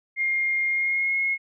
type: tone with pitch glide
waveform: sine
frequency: 2124 to 2164 Hz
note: C7 to C#7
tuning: +25 to -42 cents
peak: -21 dBFS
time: 0.16-1.38 s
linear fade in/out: 50 ms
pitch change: +33 cents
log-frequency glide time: 0.67-1.16 s
effects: none